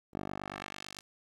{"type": "tone with band-pass filter sweep", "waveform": "10% pulse", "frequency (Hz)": 49, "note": "G1", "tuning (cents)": 0, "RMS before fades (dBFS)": -42, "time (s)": [0.13, 1.01], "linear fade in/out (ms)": 20, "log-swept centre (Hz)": [400, 6300], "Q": 0.78, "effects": ["11-bit"]}